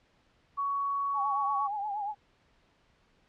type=tone; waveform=sine; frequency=1120 Hz; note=C#6; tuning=18 cents sharp; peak=-28 dBFS; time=0.57-1.68 s; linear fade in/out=20 ms
type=tone with vibrato; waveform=sine; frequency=824 Hz; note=G#5; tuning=14 cents flat; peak=-31 dBFS; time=1.13-2.15 s; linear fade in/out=50 ms; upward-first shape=triangle; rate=8.5 Hz; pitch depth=88 cents each way
effects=pink hiss -67 dBFS RMS until 3.28 s + low-pass 4000 Hz 12 dB/octave